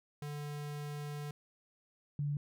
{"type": "tone pair in turn", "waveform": ["square", "sine"], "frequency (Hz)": [146.83, 144.98], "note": ["D3", "D3"], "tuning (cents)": [0, -22], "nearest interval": "unison", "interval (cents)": 22, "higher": "first", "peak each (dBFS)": [-40, -32], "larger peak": "second", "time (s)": [[0.22, 1.31], [2.19, 2.37]], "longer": "first", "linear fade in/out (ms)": 2, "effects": []}